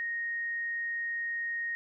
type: tone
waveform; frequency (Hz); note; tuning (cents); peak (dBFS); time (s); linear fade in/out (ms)
sine; 1864.7; A#6; 0; -31; 0-1.75; 0
effects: none